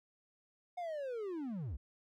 triangle linear sweep, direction down, 729 to 51.91 Hz, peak -36 dBFS, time 0.77-1.77 s, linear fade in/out 10 ms, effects none

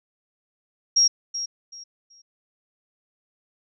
sine tone with echo, 5600 Hz, F8, 4 cents sharp, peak -14 dBFS, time 0.96-1.08 s, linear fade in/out 10 ms, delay 380 ms, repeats 3, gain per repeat -12 dB, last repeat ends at 2.22 s, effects none

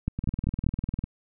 two click trains, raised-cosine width 5 ms, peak -13 / -17 dBFS, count 4 / 18, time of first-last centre 0.08-0.666 / 0.19-1.04 s, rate 5.12 / 20 Hz, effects none

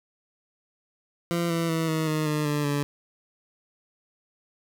20% pulse tone with pitch steps, 170.8 / 166.71 / 162.71 / 158.81 / 155 / 151.29 / 147.66 / 144.12 Hz, F3 / E3 / E3 / D#3 / D#3 / D#3 / D3 / D3, -38 / +20 / -22 / +36 / -6 / -48 / +10 / -32 cents, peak -19 dBFS, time 1.31-2.83 s, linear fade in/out 0 ms, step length 190 ms, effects none

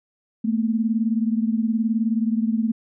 sine beating tone pair, 220 / 239 Hz, A3 / A#3, 0 / +43 cents, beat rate 19 Hz, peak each -20 / -24 dBFS, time 0.44-2.72 s, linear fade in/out 10 ms, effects none

